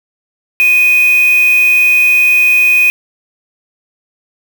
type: tone with quantisation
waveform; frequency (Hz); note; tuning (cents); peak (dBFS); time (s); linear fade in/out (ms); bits
sine; 2489; D#7; 0; -6; 0.6-2.9; 0; 3
effects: none